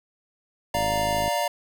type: chord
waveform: square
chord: Bb major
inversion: first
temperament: equal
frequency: 587.3 / 698.5 / 932.3 Hz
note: D5 / F5 / Bb5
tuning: 0 / 0 / 0 cents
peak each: -28 dBFS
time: 0.74-1.48 s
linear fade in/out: 5 ms
type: click train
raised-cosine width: 3 ms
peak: -20 dBFS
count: 29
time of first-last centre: 0.75-1.279 s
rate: 52.9 Hz
effects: none